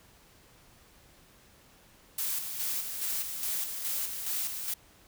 blue noise with tremolo, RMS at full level -32 dBFS, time 2.18-4.74 s, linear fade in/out 5 ms, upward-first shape square, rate 2.4 Hz, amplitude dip 45%, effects pink hiss -59 dBFS RMS until 5.07 s

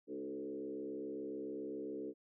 sine tone with frequency modulation, 367.8 Hz, F#4, 10 cents flat, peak -40 dBFS, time 0.07-2.14 s, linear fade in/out 50 ms, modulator 67.2 Hz, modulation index 1.6, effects none

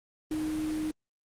sine tone in noise, 310 Hz, D#4, 6 cents flat, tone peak -29 dBFS, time 0.31-0.91 s, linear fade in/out 2 ms, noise pink, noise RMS -42 dBFS, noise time 0.31-0.91 s, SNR +10 dB, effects low-pass 11000 Hz 12 dB/octave + Opus 32 kbps

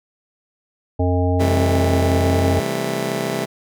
harmonic tone, 89.9 Hz, F#2, 49 cents flat, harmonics 1 / 3 / 5 / 7 / 9, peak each -17 / -22 / -24 / -25 / -27 dBFS, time 0.99-2.6 s, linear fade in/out 10 ms
15% pulse chord, A minor seventh, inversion first, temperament just, 132 / 165 / 198 / 220 Hz, C3 / E3 / G3 / A3, +16 / +2 / +18 / 0 cents, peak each -21 dBFS, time 1.39-3.46 s, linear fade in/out 20 ms
effects none

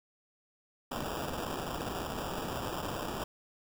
white noise with sample-and-hold, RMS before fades -37 dBFS, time 0.91-3.24 s, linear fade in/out 5 ms, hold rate 2100 Hz, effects none

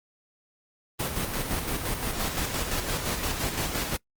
pink noise with tremolo, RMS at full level -28 dBFS, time 0.99-3.97 s, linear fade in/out 10 ms, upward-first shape square, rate 5.8 Hz, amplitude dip 40%, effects noise-tail reverb RT60 0.1 s tail -22 dB re dry + Opus 32 kbps

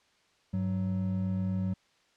triangle tone pair together, 99.06 / 187 Hz, G2 / F#3, +19 / +19 cents, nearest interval major seventh, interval 1100 cents, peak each -30 / -28 dBFS, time 0.53-1.74 s, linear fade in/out 10 ms, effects white hiss -67 dBFS RMS until 2.16 s + low-pass 5000 Hz 12 dB/octave

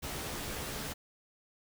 pink noise with comb filter, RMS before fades -39 dBFS, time 0.02-0.94 s, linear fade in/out 20 ms, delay 14 ms, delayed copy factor +0.6, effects none

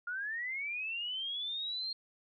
sine linear sweep, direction up, 1400 to 4239 Hz, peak -35 dBFS, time 0.07-1.93 s, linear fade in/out 5 ms, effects none

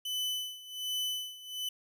40% pulse tone with tremolo, 3000 Hz, F#7, 23 cents sharp, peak -30 dBFS, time 0.05-1.69 s, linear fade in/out 5 ms, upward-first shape sine, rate 1.3 Hz, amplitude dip 85%, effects none

